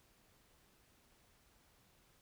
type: silence
effects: pink hiss -70 dBFS RMS until 2.21 s